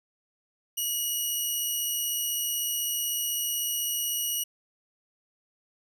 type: tone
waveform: 10% pulse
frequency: 2906 Hz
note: F#7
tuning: 32 cents flat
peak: -19 dBFS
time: 0.77-4.44 s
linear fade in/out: 10 ms
effects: none